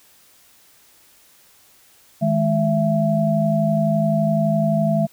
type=tone cluster; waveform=sine; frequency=158.2 / 210 / 668 Hz; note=D#3 / G#3 / E5; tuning=+29 / +19 / +23 cents; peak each=-20 dBFS; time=2.21-5.07 s; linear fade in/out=20 ms; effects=white hiss -53 dBFS RMS until 5.12 s